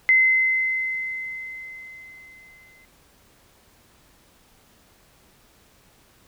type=tone with exponential decay; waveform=sine; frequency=2057 Hz; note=C7; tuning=30 cents flat; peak=-12 dBFS; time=0.09-2.85 s; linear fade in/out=0 ms; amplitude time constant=600 ms; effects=pink hiss -57 dBFS RMS until 6.27 s